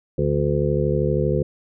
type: harmonic tone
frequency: 72.7 Hz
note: D2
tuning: 17 cents flat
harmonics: 1 / 2 / 3 / 5 / 6 / 7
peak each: -27 / -22 / -28 / -25 / -25 / -25 dBFS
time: 0.18-1.43 s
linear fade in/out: 5 ms
effects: none